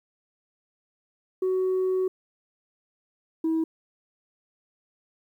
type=tone pair in turn; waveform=sine; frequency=373.3 / 322.7 Hz; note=F#4 / E4; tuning=+15 / -37 cents; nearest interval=minor third; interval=252 cents; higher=first; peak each=-20 dBFS; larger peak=neither; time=1.42-2.08 / 3.44-3.64 s; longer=first; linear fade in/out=5 ms; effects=tanh soft clip ceiling -20 dBFS + 10-bit